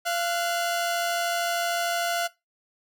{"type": "tone pair together", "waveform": "sawtooth", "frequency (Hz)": [688.4, 1470], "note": ["F5", "F#6"], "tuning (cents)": [-25, -12], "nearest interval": "octave + minor second", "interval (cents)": 1313, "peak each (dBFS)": [-22, -27], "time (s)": [0.05, 2.28], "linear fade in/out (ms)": 20, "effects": ["noise-tail reverb RT60 0.2 s tail -18 dB re dry"]}